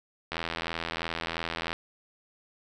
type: click train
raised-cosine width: 0.3 ms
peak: -15 dBFS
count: 118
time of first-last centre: 0.32-1.73 s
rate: 83 Hz
effects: none